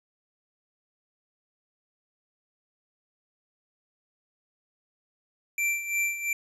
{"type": "tone with tremolo", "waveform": "square", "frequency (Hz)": 2349, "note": "D7", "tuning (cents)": 0, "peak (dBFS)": -24, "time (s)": [5.58, 6.33], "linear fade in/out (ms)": 2, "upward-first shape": "sine", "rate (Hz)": 2.9, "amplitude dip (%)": 70, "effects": ["resampled to 32000 Hz", "11-bit"]}